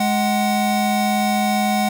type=tone pair together; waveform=square; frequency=209.2 / 747.7 Hz; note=G#3 / F#5; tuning=+13 / +18 cents; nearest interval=octave + minor seventh; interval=2205 cents; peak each=-20 dBFS; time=0-1.89 s; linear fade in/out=5 ms; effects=none